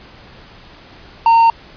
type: tone with quantisation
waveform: triangle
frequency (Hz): 917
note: A#5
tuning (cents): -29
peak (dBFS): -5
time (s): 1.26-1.5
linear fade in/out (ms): 2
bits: 5
effects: pink hiss -41 dBFS RMS until 1.76 s + resampled to 11025 Hz